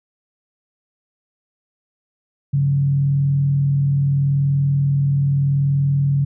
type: tone with frequency modulation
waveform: sine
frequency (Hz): 140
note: C#3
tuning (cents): +18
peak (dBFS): -14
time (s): 2.53-6.25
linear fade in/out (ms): 10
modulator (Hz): 40.8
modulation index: 0.3
effects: none